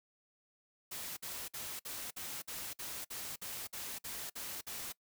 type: noise bursts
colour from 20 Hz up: white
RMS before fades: -43 dBFS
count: 13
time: 0.91-4.926 s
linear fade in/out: 10 ms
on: 260 ms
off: 53 ms
effects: noise-tail reverb RT60 0.1 s tail -22 dB re dry